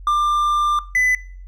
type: tone pair in turn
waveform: triangle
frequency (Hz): 1191 / 2003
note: D6 / B6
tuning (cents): +24 / +24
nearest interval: major sixth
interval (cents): 900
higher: second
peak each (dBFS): -12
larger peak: neither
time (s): 0.07-0.79 / 0.95-1.15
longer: first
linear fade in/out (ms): 2
effects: noise-tail reverb RT60 0.5 s tail -22 dB re dry + added 45 Hz sine -34 dBFS peak until 1.47 s